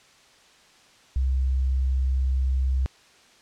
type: tone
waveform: sine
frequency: 65.41 Hz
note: C2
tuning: in tune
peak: -20 dBFS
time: 1.16-2.86 s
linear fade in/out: 0 ms
effects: white hiss -55 dBFS RMS until 3.41 s + low-pass 6000 Hz 12 dB/octave